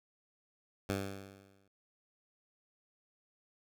10% pulse tone with exponential decay, 98 Hz, G2, in tune, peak -23 dBFS, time 0.89-1.68 s, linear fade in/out 5 ms, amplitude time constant 170 ms, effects none

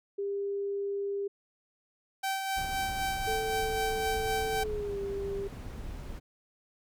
sine tone, 400 Hz, G4, 35 cents sharp, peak -30 dBFS, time 0.18-1.28 s, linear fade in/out 10 ms
sawtooth tone with tremolo, 774 Hz, G5, 22 cents flat, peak -25 dBFS, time 2.23-4.64 s, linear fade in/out 10 ms, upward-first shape sine, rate 3.9 Hz, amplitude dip 40%
brown noise, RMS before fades -40 dBFS, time 2.56-6.2 s, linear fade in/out 20 ms
sine tone with pitch glide, 440 to 396.6 Hz, A4 to G4, 0 to +20 cents, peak -32 dBFS, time 3.27-5.48 s, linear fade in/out 10 ms, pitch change -180 cents, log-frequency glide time 4.55-4.99 s
effects none

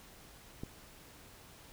click, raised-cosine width 3 ms, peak -27 dBFS, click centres 0.635 s, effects pink hiss -56 dBFS RMS until 1.72 s

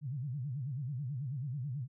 sine tone with vibrato, 134.2 Hz, C3, 44 cents sharp, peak -35 dBFS, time 0.01-1.88 s, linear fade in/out 50 ms, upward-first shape sine, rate 9.2 Hz, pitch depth 210 cents each way, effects none

